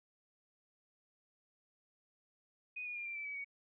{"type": "tone with pitch steps", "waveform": "sine", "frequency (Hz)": [2489, 2446, 2404, 2363, 2322, 2282, 2243], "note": ["D#7", "D#7", "D7", "D7", "D7", "C#7", "C#7"], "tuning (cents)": [0, -30, 40, 10, -20, 50, 20], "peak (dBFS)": -40, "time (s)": [2.76, 3.446], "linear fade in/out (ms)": 10, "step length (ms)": 98, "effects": []}